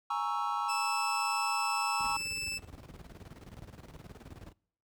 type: chord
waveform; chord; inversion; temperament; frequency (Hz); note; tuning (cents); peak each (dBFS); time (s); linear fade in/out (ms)
triangle; A# half-diminished seventh; third; equal; 830.6 / 932.3 / 1108.7 / 1318.5; G#5 / A#5 / C#6 / E6; 0 / 0 / 0 / 0; -34; 0.1-2.17; 5
type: tone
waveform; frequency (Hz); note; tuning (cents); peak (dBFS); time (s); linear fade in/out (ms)
20% pulse; 2637; E7; 0; -30; 0.68-2.59; 20
type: noise with tremolo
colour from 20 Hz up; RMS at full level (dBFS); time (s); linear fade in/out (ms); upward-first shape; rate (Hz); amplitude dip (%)
brown; -43; 1.99-4.53; 20; square; 19; 70
effects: noise-tail reverb RT60 0.7 s tail -26 dB re dry + high-pass 60 Hz 12 dB/octave

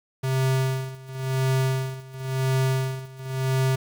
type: tone with tremolo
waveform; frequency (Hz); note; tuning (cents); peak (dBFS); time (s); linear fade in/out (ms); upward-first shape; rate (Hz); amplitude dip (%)
square; 131.8; C3; +13; -20; 0.23-3.76; 10; sine; 0.95; 90
effects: 8-bit

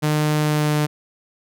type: tone with pitch glide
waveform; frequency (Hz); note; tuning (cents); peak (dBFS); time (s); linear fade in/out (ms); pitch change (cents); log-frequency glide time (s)
sawtooth; 151.6 to 150.12; D#3 to D3; -45 to +38; -13; 0.02-0.87; 20; -17; 0.39-0.75
effects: none

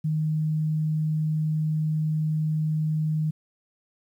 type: tone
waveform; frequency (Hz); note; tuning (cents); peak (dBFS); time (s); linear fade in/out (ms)
sine; 155.3; D#3; -3; -22; 0.04-3.31; 10
effects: 10-bit

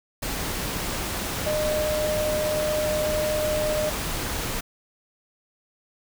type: tone in noise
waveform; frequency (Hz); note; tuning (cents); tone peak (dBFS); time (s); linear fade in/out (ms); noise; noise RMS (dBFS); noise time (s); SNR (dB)
sine; 610; D#5; -34; -23; 1.46-3.9; 10; pink; -29; 0.22-4.61; +3
effects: none

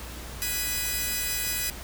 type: chord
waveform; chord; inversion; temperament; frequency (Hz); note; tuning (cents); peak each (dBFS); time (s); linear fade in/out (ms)
5% pulse; G# minor seventh; third; equal; 1480 / 1661.2 / 1975.5 / 2489; F#6 / G#6 / B6 / D#7; 0 / 0 / 0 / 0; -25 / -25 / -21 / -21; 0.42-1.7; 0
effects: added 60 Hz sine -40 dBFS peak until 1.83 s + pink hiss -41 dBFS RMS until 1.83 s

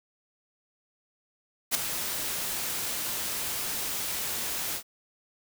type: noise with ADSR envelope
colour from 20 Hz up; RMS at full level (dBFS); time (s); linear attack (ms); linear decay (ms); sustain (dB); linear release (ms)
white; -22; 1.71-4.83; 39; 5; -10; 81
effects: none

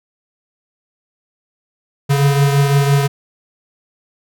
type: beating tone pair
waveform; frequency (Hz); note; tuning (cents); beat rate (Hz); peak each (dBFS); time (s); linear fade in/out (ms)
square; 139.9 / 145.8; C#3 / D3; +16 / -12; 5.9; -12 / -20; 2.09-3.08; 20
effects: none

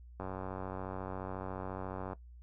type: click train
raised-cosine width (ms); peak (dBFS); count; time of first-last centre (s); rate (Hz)
1; -26; 183; 0.2-2.132; 94.2
effects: noise-tail reverb RT60 0.1 s tail -17 dB re dry + added 60 Hz sine -50 dBFS peak until 2.42 s

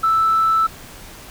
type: tone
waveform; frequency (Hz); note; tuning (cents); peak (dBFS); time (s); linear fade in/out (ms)
sine; 1318.5; E6; 0; -12; 0.03-0.67; 10
effects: tanh soft clip ceiling -9 dBFS + pink hiss -39 dBFS RMS until 1.3 s

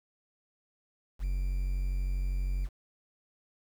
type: tone with quantisation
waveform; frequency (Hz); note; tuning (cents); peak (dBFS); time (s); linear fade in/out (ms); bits
triangle; 46.25; F#1; 0; -26; 1.19-2.69; 50; 9
effects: none

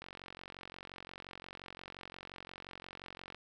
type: click train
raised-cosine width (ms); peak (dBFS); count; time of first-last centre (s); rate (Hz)
0.3; -30; 153; 0.02-3.346; 45.7
effects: none

